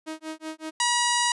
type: tone with tremolo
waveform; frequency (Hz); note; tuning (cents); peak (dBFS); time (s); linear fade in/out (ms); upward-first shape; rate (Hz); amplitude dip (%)
sawtooth; 315.3; D#4; +23; -27; 0.06-0.71; 20; sine; 5.3; 100
type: harmonic tone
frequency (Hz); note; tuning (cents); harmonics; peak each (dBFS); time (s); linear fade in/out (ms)
962; B5; -46; 1 / 2 / 3 / 4 / 5 / 6 / 7 / 8 / 9 / 10; -25 / -28 / -30 / -31 / -32 / -33 / -33 / -34 / -35 / -35; 0.8-1.32; 2
effects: resampled to 24000 Hz